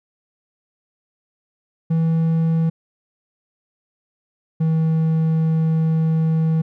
triangle tone pair in turn, 163 / 160.48 Hz, E3 / E3, -19 / -46 cents, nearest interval unison, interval 27 cents, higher first, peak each -13 dBFS, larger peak neither, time 1.9-2.7 / 4.6-6.62 s, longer second, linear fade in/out 10 ms, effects none

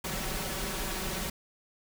pink noise with comb filter, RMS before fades -34 dBFS, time 0.04-1.3 s, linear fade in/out 5 ms, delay 5.3 ms, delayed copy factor +0.65, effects none

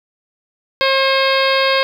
harmonic tone with a mistuned harmonic, 537 Hz, C5, 45 cents sharp, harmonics 1 / 2 / 3 / 4 / 5 / 6 / 7 / 8 / 9, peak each -16 / -19 / -21 / -22 / -23 / -24 / -24 / -25 / -26 dBFS, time 0.81-1.83 s, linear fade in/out 0 ms, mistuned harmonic 5, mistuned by -54 cents, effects 7-bit

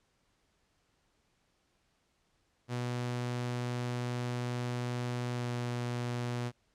sawtooth tone with pitch glide, 122.5 to 121.44 Hz, B2 to B2, -14 to -29 cents, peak -29 dBFS, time 2.68-6.52 s, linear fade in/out 50 ms, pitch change -15 cents, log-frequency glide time 5.32-5.48 s, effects pink hiss -74 dBFS RMS until 6.74 s + low-pass 8000 Hz 12 dB/octave

